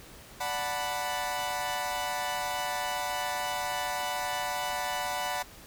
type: chord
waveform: sawtooth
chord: B minor seventh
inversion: first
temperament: equal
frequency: 587.3 / 740 / 880 / 987.8 Hz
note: D5 / F#5 / A5 / B5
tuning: 0 / 0 / 0 / 0 cents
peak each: -35 / -30 / -35 / -31 dBFS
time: 0.4-5.43 s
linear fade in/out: 10 ms
effects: pink hiss -50 dBFS RMS until 5.66 s